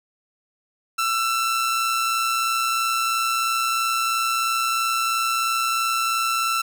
sawtooth tone with amplitude modulation, 1338 Hz, E6, 25 cents sharp, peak -15 dBFS, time 0.98-6.62 s, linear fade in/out 10 ms, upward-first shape sine, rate 123 Hz, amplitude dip 35%, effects none

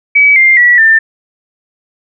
sine tone with pitch steps, 2281 / 2104 / 1940.4 / 1789.6 Hz, C#7 / C7 / B6 / A6, +49 / +9 / -31 / +29 cents, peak -3 dBFS, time 0.15-0.99 s, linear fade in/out 10 ms, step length 210 ms, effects none

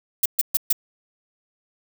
violet noise bursts, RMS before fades -18 dBFS, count 4, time 0.23-0.728 s, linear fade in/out 5 ms, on 27 ms, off 130 ms, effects none

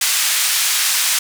white band-pass noise, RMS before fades -17 dBFS, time 0.01-1.19 s, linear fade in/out 5 ms, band 1500 to 10000 Hz, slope 12 dB/octave, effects none

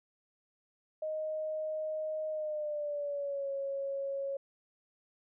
sine tone with pitch glide, 622.3 to 551.2 Hz, D#5 to C#5, 0 to -10 cents, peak -33 dBFS, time 1.02-4.37 s, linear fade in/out 5 ms, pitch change -210 cents, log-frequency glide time 2.3-3.5 s, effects none

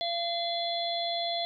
harmonic tone, 685 Hz, F5, 34 cents flat, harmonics 1 / 3 / 5 / 6, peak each -31 / -43 / -34 / -35 dBFS, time 0.01-1.45 s, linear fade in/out 0 ms, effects none

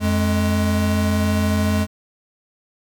square tone pair together, 88.43 / 210.7 Hz, F2 / G#3, +22 / +25 cents, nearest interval octave + minor third, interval 1503 cents, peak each -20 dBFS, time 0-1.87 s, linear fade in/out 50 ms, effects none

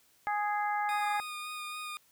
harmonic tone, 415.3 Hz, G#4, in tune, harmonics 2 / 3 / 4 / 5, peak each -30 / -37 / -38 / -40 dBFS, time 0.27-1.2 s, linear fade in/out 0 ms
20% pulse tone with vibrato, 1228 Hz, D#6, 23 cents flat, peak -33 dBFS, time 0.89-1.97 s, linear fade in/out 0 ms, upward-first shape sine, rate 3.6 Hz, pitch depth 14 cents each way
effects white hiss -66 dBFS RMS until 2.11 s

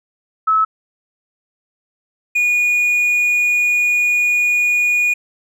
sine / triangle tone pair in turn, 1298 / 2450 Hz, E6 / D#7, -27 / -27 cents, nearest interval major seventh, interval 1100 cents, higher second, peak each -11 dBFS, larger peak neither, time 0.47-0.65 / 2.35-5.14 s, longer second, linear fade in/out 10 ms, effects none

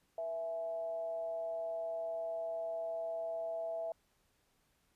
sine tone with frequency modulation, 660 Hz, E5, 2 cents sharp, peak -36 dBFS, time 0.18-3.92 s, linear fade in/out 2 ms, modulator 180 Hz, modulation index 0.34, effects pink hiss -75 dBFS RMS until 4.95 s + resampled to 32000 Hz

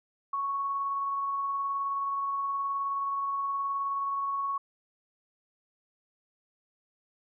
sine tone with tremolo, 1108.7 Hz, C#6, in tune, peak -27 dBFS, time 0.33-4.58 s, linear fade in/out 5 ms, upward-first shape triangle, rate 19 Hz, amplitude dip 25%, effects none

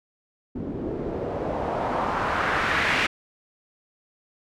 white noise with low-pass filter sweep, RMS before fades -26 dBFS, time 0.55-3.07 s, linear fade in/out 10 ms, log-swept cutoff 270 to 2400 Hz, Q 1.8, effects none

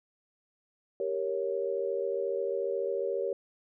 sine chord, G diminished, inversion none, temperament equal, 392 / 466.2 / 554.4 Hz, G4 / Bb4 / Db5, 0 / 0 / 0 cents, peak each -33 dBFS, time 1-3.33 s, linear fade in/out 2 ms, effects none

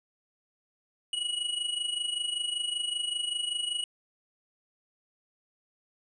square tone with amplitude modulation, 2916 Hz, F#7, 26 cents flat, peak -27 dBFS, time 1.13-3.84 s, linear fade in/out 2 ms, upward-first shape sine, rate 25.2 Hz, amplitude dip 70%, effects resampled to 24000 Hz

